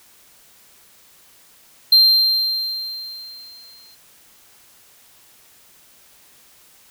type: tone with exponential decay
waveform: triangle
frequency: 4162 Hz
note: C8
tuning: 10 cents flat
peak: -6 dBFS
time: 1.92-3.95 s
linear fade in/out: 5 ms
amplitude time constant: 440 ms
effects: white hiss -51 dBFS RMS until 6.9 s